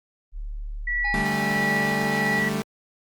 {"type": "tone", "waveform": "sine", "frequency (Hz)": 36.71, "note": "D1", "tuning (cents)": 0, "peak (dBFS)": -29, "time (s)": [0.32, 1.25], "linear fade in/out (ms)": 50}
{"type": "tone with tremolo", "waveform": "sine", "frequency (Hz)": 1946, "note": "B6", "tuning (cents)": -26, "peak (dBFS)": -22, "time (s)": [0.87, 2.49], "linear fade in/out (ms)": 5, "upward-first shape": "sine", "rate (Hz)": 1.5, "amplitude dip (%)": 45}
{"type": "harmonic tone", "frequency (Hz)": 820, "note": "G#5", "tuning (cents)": -22, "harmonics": [1, 3, 5, 6], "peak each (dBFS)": [-30, -40, -44, -46], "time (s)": [1.04, 2.4], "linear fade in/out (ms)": 10}
{"type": "chord", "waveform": "sawtooth", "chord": "D suspended fourth", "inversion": "none", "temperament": "equal", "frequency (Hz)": [146.83, 196, 220], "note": ["D3", "G3", "A3"], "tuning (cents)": [0, 0, 0], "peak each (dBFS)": [-27, -24, -24], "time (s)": [1.14, 2.62], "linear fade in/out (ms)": 0}
{"effects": ["Opus 32 kbps"]}